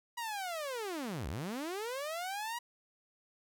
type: linear two-way sweep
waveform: sawtooth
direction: down then up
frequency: 970 to 57 to 970 Hz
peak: -33 dBFS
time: 0.17-2.59 s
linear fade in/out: 10 ms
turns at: 1.28 s
effects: none